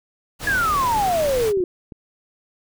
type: noise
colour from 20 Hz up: pink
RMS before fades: -29 dBFS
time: 0.39-1.53 s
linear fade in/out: 50 ms
type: exponential sweep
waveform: sine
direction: down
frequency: 1700 to 349.2 Hz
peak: -17 dBFS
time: 0.47-1.64 s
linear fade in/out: 2 ms
type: clicks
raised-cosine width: 3 ms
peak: -24 dBFS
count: 3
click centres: 1.573 / 1.604 / 1.922 s
effects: none